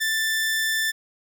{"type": "tone", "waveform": "sawtooth", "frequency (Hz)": 1769, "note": "A6", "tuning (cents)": 9, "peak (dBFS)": -18, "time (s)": [0, 0.92], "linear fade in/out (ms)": 20, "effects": []}